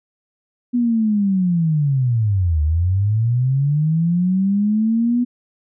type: linear two-way sweep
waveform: sine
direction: down then up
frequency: 246.9 to 73.7 to 246.9 Hz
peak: -14 dBFS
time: 0.73-5.25 s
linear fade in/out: 20 ms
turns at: 2.62 s
effects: none